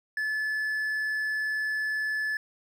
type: tone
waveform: triangle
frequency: 1729 Hz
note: A6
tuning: 31 cents flat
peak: -25 dBFS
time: 0.17-2.37 s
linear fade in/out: 2 ms
effects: none